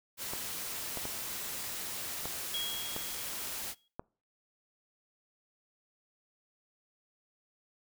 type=noise; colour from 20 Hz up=white; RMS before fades=-39 dBFS; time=0.17-3.75 s; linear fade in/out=50 ms
type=clicks; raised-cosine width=1 ms; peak=-24 dBFS; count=6; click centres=0.335 / 0.973 / 1.054 / 2.256 / 2.964 / 3.995 s
type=tone with exponential decay; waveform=sine; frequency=3300 Hz; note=G#7; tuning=12 cents flat; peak=-32 dBFS; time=2.54-3.88 s; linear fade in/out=2 ms; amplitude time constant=290 ms
effects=noise-tail reverb RT60 0.4 s tail -25 dB re dry